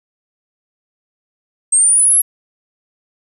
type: exponential sweep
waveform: sine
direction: up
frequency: 8300 to 11350 Hz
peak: -8 dBFS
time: 1.72-2.22 s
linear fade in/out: 10 ms
effects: none